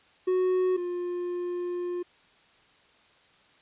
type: tone pair in turn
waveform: triangle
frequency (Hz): 368.7 / 353.9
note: F#4 / F4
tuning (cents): -6 / +23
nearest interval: minor second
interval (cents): 71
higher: first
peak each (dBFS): -20 / -27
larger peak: first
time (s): 0.27-0.77 / 0.77-2.03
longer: second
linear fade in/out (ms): 10
effects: white hiss -60 dBFS RMS until 3.61 s + resampled to 8000 Hz